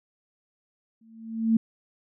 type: tone with exponential growth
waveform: sine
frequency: 224.9 Hz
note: A3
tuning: 38 cents sharp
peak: -15 dBFS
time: 1.01-1.57 s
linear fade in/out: 5 ms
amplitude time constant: 120 ms
effects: none